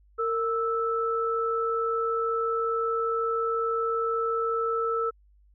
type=tone pair together; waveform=sine; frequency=458.4 / 1316.2 Hz; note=A#4 / E6; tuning=-29 / -3 cents; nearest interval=octave + tritone; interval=1826 cents; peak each=-27 dBFS; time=0.18-5.11 s; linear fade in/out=20 ms; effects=added 50 Hz sine -56 dBFS peak until 5.54 s